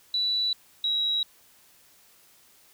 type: tone pair in turn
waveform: sine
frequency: 3951 / 3863 Hz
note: B7 / B7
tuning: 0 / -39 cents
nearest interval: unison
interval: 39 cents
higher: first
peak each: -23 dBFS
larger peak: neither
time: 0.14-0.53 / 0.84-1.23 s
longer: neither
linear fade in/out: 2 ms
effects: white hiss -58 dBFS RMS until 2.73 s

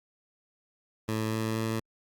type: tone with pitch steps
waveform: 15% pulse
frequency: 110 / 110.89 / 111.79 Hz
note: A2 / A2 / A2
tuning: 0 / +14 / +28 cents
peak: -22 dBFS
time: 1.08-1.8 s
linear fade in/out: 10 ms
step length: 240 ms
effects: Opus 48 kbps

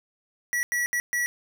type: tone bursts at uneven times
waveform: square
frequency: 1936 Hz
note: B6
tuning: 35 cents flat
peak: -24 dBFS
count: 4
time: 0.53-0.63 / 0.72-0.86 / 0.93-1 / 1.13-1.26 s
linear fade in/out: 0 ms
effects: none

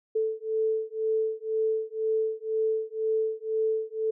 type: beating tone pair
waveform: sine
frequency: 439 / 441 Hz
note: A4 / A4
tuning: -4 / +4 cents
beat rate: 2 Hz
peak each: -28 dBFS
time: 0.15-4.11 s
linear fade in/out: 10 ms
effects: none

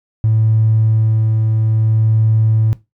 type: tone with tremolo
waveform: triangle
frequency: 110 Hz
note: A2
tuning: in tune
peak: -6 dBFS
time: 0.24-2.73 s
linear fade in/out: 0 ms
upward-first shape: sine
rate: 0.61 Hz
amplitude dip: 30%
effects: noise-tail reverb RT60 0.2 s tail -18 dB re dry + tanh soft clip ceiling -6 dBFS

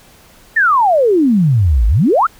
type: exponential two-way sweep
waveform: sine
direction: down then up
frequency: 1864.7 to 50 to 1470 Hz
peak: -8 dBFS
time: 0.56-2.27 s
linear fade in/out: 10 ms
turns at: 1.87 s
effects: pink hiss -45 dBFS RMS until 2.39 s

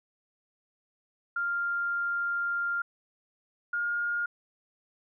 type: tone pair in turn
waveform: sine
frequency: 1396.9 / 1418.9 Hz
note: F6 / F6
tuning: 0 / +27 cents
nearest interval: unison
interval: 27 cents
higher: second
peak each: -27 dBFS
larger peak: neither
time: 1.36-2.82 / 3.73-4.26 s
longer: first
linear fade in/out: 5 ms
effects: none

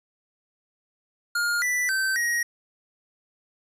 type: tone with pitch steps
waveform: square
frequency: 1417 / 1976 / 1548 / 1889 Hz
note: F6 / B6 / G6 / A#6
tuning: +25 / 0 / -22 / +22 cents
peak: -23 dBFS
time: 1.35-2.43 s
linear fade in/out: 5 ms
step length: 270 ms
effects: resampled to 32000 Hz

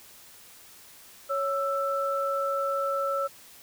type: tone pair together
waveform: sine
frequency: 554.4 / 1326.2 Hz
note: C#5 / E6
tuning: 0 / +10 cents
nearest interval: octave + minor third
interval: 1510 cents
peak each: -28 dBFS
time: 1.29-3.28 s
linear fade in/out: 20 ms
effects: white hiss -51 dBFS RMS until 3.62 s

